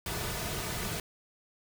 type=noise with comb filter; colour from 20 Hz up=pink; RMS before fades=-35 dBFS; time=0.06-1 s; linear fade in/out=2 ms; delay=3.7 ms; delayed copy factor=-0.55; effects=none